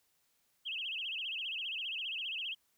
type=tone with vibrato; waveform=sine; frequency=2905 Hz; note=F#7; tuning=32 cents flat; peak=-36 dBFS; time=0.65-2.55 s; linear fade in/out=20 ms; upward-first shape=sine; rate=15 Hz; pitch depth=210 cents each way; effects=white hiss -75 dBFS RMS until 2.77 s